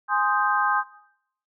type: chord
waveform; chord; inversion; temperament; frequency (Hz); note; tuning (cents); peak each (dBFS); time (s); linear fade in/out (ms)
sine; Ab major seventh; none; equal; 830.6 / 1046.5 / 1244.5 / 1568; Ab5 / C6 / Eb6 / G6; 0 / 0 / 0 / 0; -25; 0.08-0.84; 50
effects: noise-tail reverb RT60 0.7 s tail -18 dB re dry